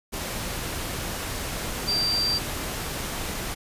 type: tone in noise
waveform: sine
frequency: 4699 Hz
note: D8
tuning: in tune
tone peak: -22 dBFS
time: 1.87-2.39 s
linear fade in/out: 20 ms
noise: pink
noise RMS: -31 dBFS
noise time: 0.12-3.55 s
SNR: +6 dB
effects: resampled to 32000 Hz